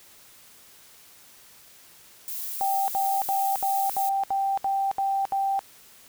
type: noise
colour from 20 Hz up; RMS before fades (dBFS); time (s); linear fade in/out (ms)
violet; -33; 2.28-4.09; 0
type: tone bursts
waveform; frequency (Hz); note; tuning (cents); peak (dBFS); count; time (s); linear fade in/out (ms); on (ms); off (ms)
sine; 784; G5; 0; -22; 9; 2.61-5.592; 0; 270; 69
effects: white hiss -52 dBFS RMS until 6.08 s